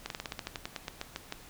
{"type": "slowing click train", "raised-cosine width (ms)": 0.2, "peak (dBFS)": -18, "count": 15, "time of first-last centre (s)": [0.06, 1.324], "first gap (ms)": 42, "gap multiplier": 1.11, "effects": ["pink hiss -52 dBFS RMS until 1.49 s"]}